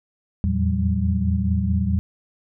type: tone cluster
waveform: sine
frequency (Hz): 82.2 / 86.8 / 112.8 / 177.8 / 194.4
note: E2 / F2 / A2 / F3 / G3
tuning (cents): -4 / -10 / +44 / +31 / -14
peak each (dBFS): -21 / -30 / -26 / -30 / -23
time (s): 0.44-1.99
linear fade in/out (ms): 0
effects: none